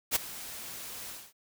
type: noise with ADSR envelope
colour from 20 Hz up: white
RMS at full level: -24 dBFS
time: 0.11-1.33 s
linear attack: 47 ms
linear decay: 13 ms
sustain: -18 dB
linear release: 230 ms
effects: none